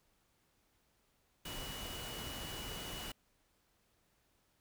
sine tone in noise, 2935 Hz, F#7, 15 cents flat, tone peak -48 dBFS, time 1.45-3.12 s, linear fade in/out 5 ms, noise pink, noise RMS -45 dBFS, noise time 1.45-3.12 s, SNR -6 dB, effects pink hiss -75 dBFS RMS until 4.6 s

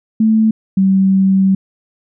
sine tone pair in turn, 219.7 / 192.06 Hz, A3 / G3, -2 / -35 cents, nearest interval major second, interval 233 cents, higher first, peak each -8 / -8 dBFS, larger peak neither, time 0.2-0.51 / 0.77-1.55 s, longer second, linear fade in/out 5 ms, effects none

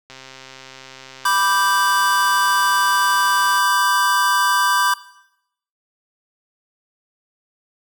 click train, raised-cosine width 0.2 ms, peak -21 dBFS, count 461, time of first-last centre 0.1-3.585 s, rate 132 Hz
square chord, G major, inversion first, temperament equal, 987.8 / 1174.7 / 1568 Hz, B5 / D6 / G6, 0 / 0 / 0 cents, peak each -20 dBFS, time 1.25-4.94 s, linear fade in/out 5 ms
effects noise-tail reverb RT60 0.8 s tail -18 dB re dry

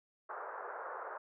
white band-pass noise, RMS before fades -44 dBFS, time 0.29-1.18 s, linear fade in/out 10 ms, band 420 to 1500 Hz, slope 48 dB/octave, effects none

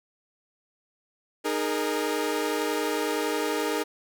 sawtooth chord, D# suspended fourth, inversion none, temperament equal with one note detuned, 306.7 / 415.3 / 466.2 Hz, D#4 / G#4 / A#4, -25 / 0 / 0 cents, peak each -26 dBFS, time 1.44-3.84 s, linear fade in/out 20 ms, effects none

